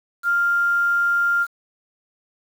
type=tone with quantisation; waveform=sine; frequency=1396.9 Hz; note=F6; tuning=in tune; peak=-16 dBFS; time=0.23-1.47 s; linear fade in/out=50 ms; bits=7; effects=none